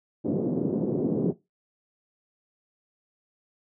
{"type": "band-pass noise", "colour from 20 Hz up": "pink", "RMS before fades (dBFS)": -26, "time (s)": [0.24, 1.33], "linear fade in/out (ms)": 20, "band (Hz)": [160, 420], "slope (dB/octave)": 24, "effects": ["noise-tail reverb RT60 0.2 s tail -18 dB re dry", "high-pass 100 Hz 12 dB/octave"]}